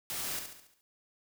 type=noise with echo; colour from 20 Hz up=white; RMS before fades=-37 dBFS; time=0.1-0.39 s; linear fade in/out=0 ms; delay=70 ms; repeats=6; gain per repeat=-6 dB; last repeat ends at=0.81 s; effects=none